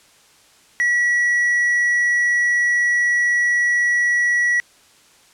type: tone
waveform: triangle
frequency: 1934 Hz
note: B6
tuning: 37 cents flat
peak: -13 dBFS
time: 0.8-4.6 s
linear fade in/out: 0 ms
effects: white hiss -52 dBFS RMS until 5.33 s + low-pass 9000 Hz 12 dB/octave